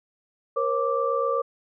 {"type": "tone cluster", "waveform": "sine", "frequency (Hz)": [473, 541, 1172], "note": ["A#4", "C#5", "D6"], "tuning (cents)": [25, -42, -4], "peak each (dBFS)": -26, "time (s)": [0.56, 1.42], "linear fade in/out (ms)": 10, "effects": []}